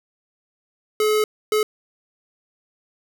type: tone bursts at uneven times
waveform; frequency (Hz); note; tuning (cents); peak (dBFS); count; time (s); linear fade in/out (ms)
square; 427.5; A4; -50; -17; 2; 1-1.24 / 1.52-1.63; 2
effects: none